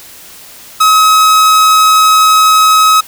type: tone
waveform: 45% pulse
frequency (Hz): 1276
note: D#6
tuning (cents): +43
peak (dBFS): -4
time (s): 0.8-3.01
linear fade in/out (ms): 10
effects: white hiss -34 dBFS RMS until 3.07 s